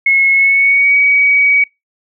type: tone with pitch glide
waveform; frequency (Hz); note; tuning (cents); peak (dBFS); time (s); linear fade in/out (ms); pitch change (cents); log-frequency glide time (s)
sine; 2178 to 2263; C#7 to C#7; -31 to +35; -7; 0.06-1.64; 5; +66; 0.32-0.97
effects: noise-tail reverb RT60 0.2 s tail -23 dB re dry